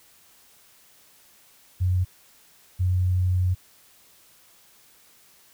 sine tone pair in turn, 91.2 / 91.2 Hz, F#2 / F#2, -24 / -24 cents, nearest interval unison, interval 0 cents, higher neither, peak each -19 dBFS, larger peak neither, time 1.8-2.05 / 2.79-3.55 s, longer second, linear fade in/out 20 ms, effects white hiss -56 dBFS RMS until 5.53 s

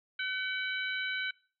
harmonic tone with a mistuned harmonic, 758 Hz, F#5, 42 cents sharp, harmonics 2 / 3 / 4 / 5, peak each -34 / -38 / -40 / -42 dBFS, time 0.19-1.31 s, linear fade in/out 5 ms, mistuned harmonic 5, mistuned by +62 cents, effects noise-tail reverb RT60 0.4 s tail -22 dB re dry

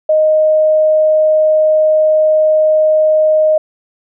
sine tone, 621 Hz, D#5, 3 cents flat, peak -7 dBFS, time 0.09-3.58 s, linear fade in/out 5 ms, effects none

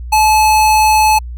square tone, 862 Hz, A5, 36 cents flat, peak -8 dBFS, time 0.12-1.19 s, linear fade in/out 10 ms, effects added 60 Hz sine -23 dBFS peak until 1.37 s

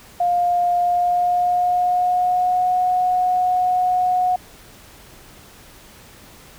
sine tone with pitch glide, 706 to 729.6 Hz, F5 to F#5, +19 to -24 cents, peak -15 dBFS, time 0.2-4.36 s, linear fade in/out 5 ms, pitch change +57 cents, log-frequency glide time 0.77-2.69 s, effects pink hiss -45 dBFS RMS until 6.58 s

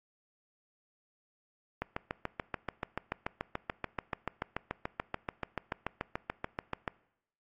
click train, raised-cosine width 0.5 ms, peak -18 dBFS, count 36, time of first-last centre 1.82-6.878 s, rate 6.92 Hz, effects noise-tail reverb RT60 0.8 s tail -22 dB re dry + AAC 32 kbps

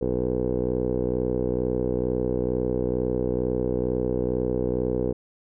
10% pulse tone with low-pass filter, 62.2 Hz, B1, 13 cents sharp, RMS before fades -25 dBFS, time 0.01-5.13 s, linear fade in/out 10 ms, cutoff 480 Hz, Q 6.6, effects none

